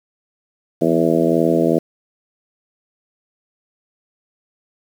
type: harmonic tone with a mistuned harmonic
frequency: 82.41 Hz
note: E2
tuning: in tune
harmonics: 2 / 3 / 4 / 5 / 6 / 7 / 8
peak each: -22 / -20 / -18 / -21 / -21 / -23 / -22 dBFS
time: 0.81-1.79 s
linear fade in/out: 10 ms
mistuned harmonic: 2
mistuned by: +34 cents
effects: 7-bit